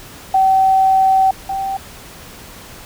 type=tone pair in turn; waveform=sine; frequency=766 / 776.7 Hz; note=G5 / G5; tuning=-40 / -16 cents; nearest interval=unison; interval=24 cents; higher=second; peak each=-9 / -18 dBFS; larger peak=first; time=0.34-1.31 / 1.49-1.77 s; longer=first; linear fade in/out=5 ms; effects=pink hiss -37 dBFS RMS until 2.85 s